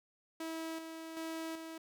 sawtooth tone with tremolo, 324.2 Hz, E4, 29 cents flat, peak -35 dBFS, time 0.4-1.78 s, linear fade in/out 5 ms, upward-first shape square, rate 1.3 Hz, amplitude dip 45%, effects none

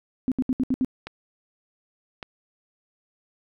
sine tone bursts, 257.9 Hz, C4, 25 cents flat, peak -19 dBFS, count 6, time 0.28-0.847 s, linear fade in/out 0 ms, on 37 ms, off 69 ms
clicks, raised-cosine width 0.3 ms, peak -18 dBFS, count 2, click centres 1.07 / 2.228 s
effects none

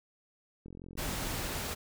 click train, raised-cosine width 3 ms, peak -34 dBFS, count 34, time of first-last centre 0.66-1.407 s, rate 44.2 Hz
pink noise, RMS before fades -36 dBFS, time 0.97-1.75 s, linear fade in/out 20 ms
effects none

